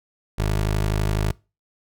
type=tone; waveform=20% pulse; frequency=52 Hz; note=G#1; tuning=3 cents sharp; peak=-15 dBFS; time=0.38-1.32 s; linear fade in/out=10 ms; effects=noise-tail reverb RT60 0.3 s tail -24 dB re dry